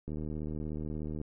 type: click train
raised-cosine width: 3 ms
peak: -26 dBFS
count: 88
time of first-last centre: 0.08-1.214 s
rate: 76.7 Hz
effects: none